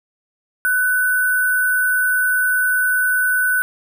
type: tone with sample-and-hold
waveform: sine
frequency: 1495 Hz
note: F#6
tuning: 17 cents sharp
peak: -14 dBFS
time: 0.65-3.62 s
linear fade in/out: 0 ms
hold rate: 11025 Hz
effects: none